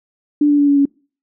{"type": "tone with pitch steps", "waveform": "sine", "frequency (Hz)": [293.7, 290.3, 287, 283.7, 280.4], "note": ["D4", "D4", "D4", "C#4", "C#4"], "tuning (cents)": [0, -20, -40, 40, 20], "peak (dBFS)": -9, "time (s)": [0.41, 0.855], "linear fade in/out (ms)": 5, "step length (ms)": 89, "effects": ["noise-tail reverb RT60 0.4 s tail -26 dB re dry"]}